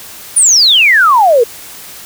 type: exponential sweep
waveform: sine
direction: down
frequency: 9810 to 443.8 Hz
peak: -4 dBFS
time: 0.36-1.44 s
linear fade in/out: 10 ms
effects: white hiss -31 dBFS RMS until 2.05 s